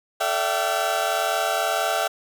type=tone cluster; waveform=30% pulse; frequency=437.1 / 583 / 667 / 767 / 1376 Hz; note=A4 / D5 / E5 / G5 / F6; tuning=-11 / -13 / +20 / -38 / -26 cents; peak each=-31 / -27 / -22 / -23 / -30 dBFS; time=0.2-2.08 s; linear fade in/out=10 ms; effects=none